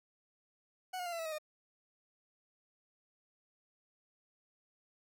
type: tone with pitch steps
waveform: 40% pulse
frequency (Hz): 740 / 716.9 / 694.4 / 672.7 / 651.7 / 631.3 / 611.6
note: F#5 / F5 / F5 / E5 / E5 / D#5 / D#5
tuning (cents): 0 / +45 / -10 / +35 / -20 / +25 / -30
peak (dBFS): -37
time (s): 0.93-1.385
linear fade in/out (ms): 10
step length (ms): 65
effects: none